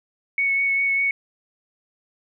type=tone with vibrato; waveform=sine; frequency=2215 Hz; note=C#7; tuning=2 cents flat; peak=-18 dBFS; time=0.38-1.11 s; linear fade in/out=2 ms; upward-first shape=sine; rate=5 Hz; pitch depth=12 cents each way; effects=none